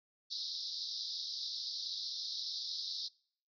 pink band-pass noise, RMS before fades -41 dBFS, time 0.3-3.09 s, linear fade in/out 20 ms, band 3700 to 5400 Hz, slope 96 dB/octave, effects noise-tail reverb RT60 0.6 s tail -26 dB re dry

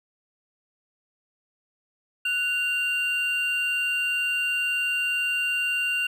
triangle tone pair together, 1480 / 2779 Hz, F#6 / F7, 0 / -9 cents, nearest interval major seventh, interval 1091 cents, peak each -29 / -22 dBFS, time 2.25-6.07 s, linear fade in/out 5 ms, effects none

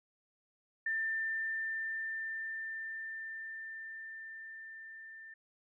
sine tone with level ramp, 1789 Hz, A6, 28 cents sharp, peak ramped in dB -31 to -48 dBFS, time 0.86-5.34 s, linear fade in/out 5 ms, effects none

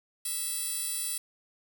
10% pulse tone with high-pass filter, 659.3 Hz, E5, in tune, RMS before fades -33 dBFS, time 0.25-1.18 s, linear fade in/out 5 ms, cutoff 8300 Hz, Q 0.97, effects none

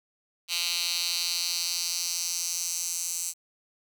10% pulse tone with high-pass filter sweep, 172.3 Hz, F3, 23 cents flat, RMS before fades -30 dBFS, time 0.48-3.34 s, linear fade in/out 50 ms, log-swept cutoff 3500 to 7200 Hz, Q 2.5, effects none

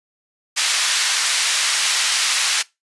white band-pass noise, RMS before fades -19 dBFS, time 0.56-2.63 s, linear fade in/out 20 ms, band 1400 to 6400 Hz, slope 12 dB/octave, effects noise-tail reverb RT60 0.2 s tail -21 dB re dry + resampled to 24000 Hz

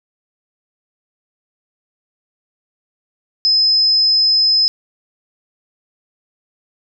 sine tone, 5100 Hz, D#8, 42 cents sharp, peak -10 dBFS, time 3.45-4.68 s, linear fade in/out 0 ms, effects none

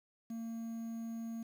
triangle tone with quantisation, 228.2 Hz, A#3, 37 cents flat, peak -37 dBFS, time 0.3-1.43 s, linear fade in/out 5 ms, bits 10, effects none

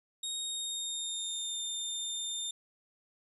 25% pulse tone with pitch glide, 3737 to 3614 Hz, A#7 to A7, +4 to +46 cents, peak -30 dBFS, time 0.23-2.51 s, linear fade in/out 5 ms, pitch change -58 cents, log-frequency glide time 0.38-1.59 s, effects none

